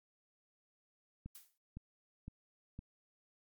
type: click train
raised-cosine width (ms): 5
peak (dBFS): -33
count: 4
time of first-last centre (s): 1.26-2.791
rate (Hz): 1.96
type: noise with exponential decay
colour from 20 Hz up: blue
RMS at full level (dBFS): -50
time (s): 1.35-1.58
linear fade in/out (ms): 2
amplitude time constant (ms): 50
effects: MP3 96 kbps